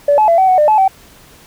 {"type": "tone with pitch steps", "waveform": "sine", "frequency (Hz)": [576, 858, 674, 759, 742, 600, 861, 768], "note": ["D5", "A5", "E5", "F#5", "F#5", "D5", "A5", "G5"], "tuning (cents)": [-34, -44, 38, 44, 5, 37, -38, -36], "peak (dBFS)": -6, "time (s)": [0.08, 0.88], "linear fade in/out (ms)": 5, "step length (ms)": 100, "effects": ["tanh soft clip ceiling -2 dBFS", "pink hiss -43 dBFS RMS until 1.46 s"]}